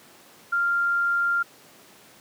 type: tone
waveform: sine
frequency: 1393 Hz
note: F6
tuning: 5 cents flat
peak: -20 dBFS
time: 0.52-1.43 s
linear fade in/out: 10 ms
effects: pink hiss -51 dBFS RMS until 2.2 s + high-pass 200 Hz 12 dB/octave